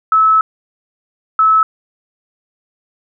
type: tone pair in turn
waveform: sine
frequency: 1300 / 1300 Hz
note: E6 / E6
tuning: -24 / -24 cents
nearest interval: unison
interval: 0 cents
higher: neither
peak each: -7 dBFS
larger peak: neither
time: 0.12-0.41 / 1.39-1.63 s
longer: first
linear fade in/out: 2 ms
effects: none